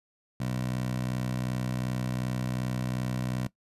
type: tone with high-pass filter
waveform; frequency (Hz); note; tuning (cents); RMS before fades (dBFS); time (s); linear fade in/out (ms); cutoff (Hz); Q
15% pulse; 62.7; B1; +27; -31; 0.4-3.47; 5; 130; 1.9
effects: noise-tail reverb RT60 0.1 s tail -19 dB re dry + resampled to 32000 Hz